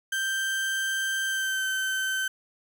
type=tone with pitch glide; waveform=35% pulse; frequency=1568 to 1541.1 Hz; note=G6 to G6; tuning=0 to -30 cents; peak=-24 dBFS; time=0.12-2.28 s; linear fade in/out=5 ms; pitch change=-30 cents; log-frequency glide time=1.26-1.65 s; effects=none